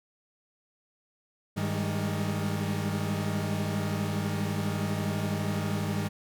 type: tone cluster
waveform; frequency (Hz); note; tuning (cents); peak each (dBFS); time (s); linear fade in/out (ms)
40% pulse; 100.9 / 157.2 / 197.2 / 209.4; G#2 / D#3 / G3 / G#3; -49 / +18 / +11 / +15; -32 / -32 / -33 / -35; 1.56-6.09; 20
effects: none